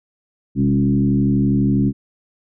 sine tone with frequency modulation, 201.8 Hz, G#3, 49 cents flat, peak -13 dBFS, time 0.55-1.93 s, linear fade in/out 50 ms, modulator 72.2 Hz, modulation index 1.3, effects none

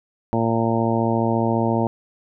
harmonic tone, 114.5 Hz, A#2, 31 cents flat, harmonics 1 / 2 / 3 / 4 / 5 / 6 / 7 / 8, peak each -24 / -22 / -25 / -28 / -27 / -28 / -30 / -27 dBFS, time 0.33-1.87 s, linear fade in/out 0 ms, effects none

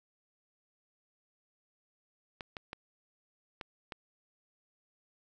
clicks, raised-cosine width 0.3 ms, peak -24 dBFS, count 5, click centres 2.408 / 2.568 / 2.731 / 3.612 / 3.922 s, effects none

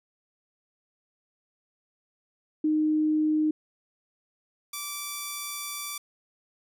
sine / 5% pulse tone pair in turn, 308.1 / 1163.2 Hz, D#4 / D6, -17 / -17 cents, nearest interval octave + major seventh, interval 2300 cents, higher second, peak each -21 dBFS, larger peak neither, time 2.64-3.51 / 4.73-5.98 s, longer second, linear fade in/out 5 ms, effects none

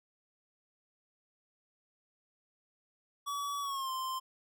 square tone with pitch glide, 1139 to 1044.5 Hz, C#6 to C6, +47 to -3 cents, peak -35 dBFS, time 3.26-4.2 s, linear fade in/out 20 ms, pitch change -150 cents, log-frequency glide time 3.61-3.91 s, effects none

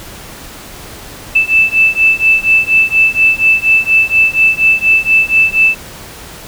sine beating tone pair, 2637 / 2641.2 Hz, E7 / E7, 0 / +3 cents, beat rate 4.2 Hz, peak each -10 dBFS, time 1.35-5.75 s, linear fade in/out 10 ms, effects pink hiss -31 dBFS RMS until 6.47 s

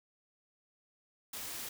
white noise, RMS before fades -42 dBFS, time 1.33-1.69 s, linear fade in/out 5 ms, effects none

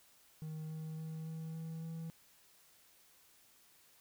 triangle tone with pitch steps, 156.5 / 157.86 / 159.24 / 160.62 / 162.02 / 163.43 Hz, D#3 / D#3 / D#3 / E3 / E3 / E3, +10 / +25 / +40 / -45 / -30 / -15 cents, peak -39 dBFS, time 0.42-2.1 s, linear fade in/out 0 ms, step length 280 ms, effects white hiss -66 dBFS RMS until 4 s

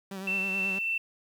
sawtooth tone with vibrato, 192.2 Hz, G3, 34 cents flat, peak -32 dBFS, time 0.11-0.79 s, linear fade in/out 5 ms, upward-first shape triangle, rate 9.3 Hz, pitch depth 54 cents each way
sine tone with tremolo, 2682 Hz, E7, 29 cents sharp, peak -26 dBFS, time 0.27-0.98 s, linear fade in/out 5 ms, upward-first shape sine, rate 3.4 Hz, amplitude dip 25%
effects 9-bit

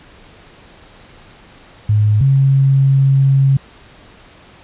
sine tone pair in turn, 105.4 / 136.04 Hz, G#2 / C#3, +26 / -32 cents, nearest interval major third, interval 442 cents, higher second, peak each -9 / -8 dBFS, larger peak second, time 1.89-2.21 / 2.21-3.57 s, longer second, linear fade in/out 5 ms, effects pink hiss -43 dBFS RMS until 4.63 s + resampled to 8000 Hz

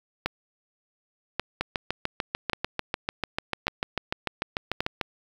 two click trains, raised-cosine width 0.3 ms, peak -9 / -10 dBFS, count 5 / 24, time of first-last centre 0.26-4.805 / 1.61-5.012 s, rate 0.88 / 6.76 Hz, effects 7-bit

